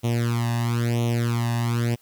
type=tone with flanger; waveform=sawtooth; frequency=118.1 Hz; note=A#2; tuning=23 cents sharp; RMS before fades=-23 dBFS; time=0.03-1.96 s; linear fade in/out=20 ms; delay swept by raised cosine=0.31 to 1.11 ms; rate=1 Hz; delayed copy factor=+0.9; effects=white hiss -59 dBFS RMS until 2.01 s

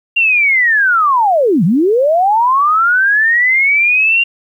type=linear two-way sweep; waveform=sine; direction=down then up; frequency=2794 to 150 to 2794 Hz; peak=-8 dBFS; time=0.16-4.24 s; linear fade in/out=10 ms; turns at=1.64 s; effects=8-bit

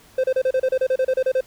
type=tone bursts; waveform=triangle; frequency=519 Hz; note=C5; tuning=14 cents flat; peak=-14 dBFS; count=14; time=0.18-1.408 s; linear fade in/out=5 ms; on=58 ms; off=32 ms; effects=pink hiss -51 dBFS RMS until 1.46 s

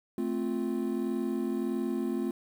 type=chord; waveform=triangle; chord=F major; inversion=first; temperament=equal; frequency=220 / 261.6 / 349.2 Hz; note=A3 / C4 / F4; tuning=0 / 0 / 0 cents; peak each=-31 dBFS; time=0.18-2.31 s; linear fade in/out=2 ms; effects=9-bit

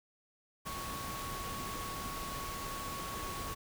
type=tone in noise; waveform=sine; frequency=1111 Hz; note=C#6; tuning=4 cents sharp; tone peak=-42 dBFS; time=0.65-3.55 s; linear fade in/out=20 ms; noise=pink; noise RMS=-42 dBFS; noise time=0.65-3.55 s; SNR=-3 dB; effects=none

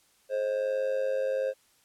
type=tone with amplitude modulation; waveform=triangle; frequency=530 Hz; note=C5; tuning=22 cents sharp; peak=-21 dBFS; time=0.29-1.54 s; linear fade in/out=50 ms; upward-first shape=sine; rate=101 Hz; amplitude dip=70%; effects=white hiss -65 dBFS RMS until 1.84 s + low-pass 12000 Hz 12 dB/octave

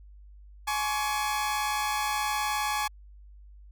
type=tone cluster; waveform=sawtooth; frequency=843 / 1085 / 1144 Hz; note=G#5 / C#6 / D6; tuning=+26 / -37 / -46 cents; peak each=-25 / -32 / -29 dBFS; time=0.67-2.88 s; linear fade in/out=10 ms; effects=added 50 Hz sine -47 dBFS peak until 3.71 s

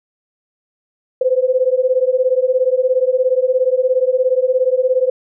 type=beating tone pair; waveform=sine; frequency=504 / 521 Hz; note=B4 / C5; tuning=+35 / -7 cents; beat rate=17 Hz; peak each=-15 dBFS; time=1.21-5.1 s; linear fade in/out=5 ms; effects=none

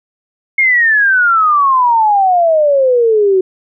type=exponential sweep; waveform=sine; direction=down; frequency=2172 to 368.1 Hz; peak=-7 dBFS; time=0.58-3.41 s; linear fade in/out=5 ms; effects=none

